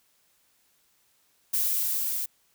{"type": "noise with level ramp", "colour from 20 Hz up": "violet", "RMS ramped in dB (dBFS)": [-25, -30], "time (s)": [1.53, 2.26], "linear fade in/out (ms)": 10, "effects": ["white hiss -67 dBFS RMS until 2.54 s"]}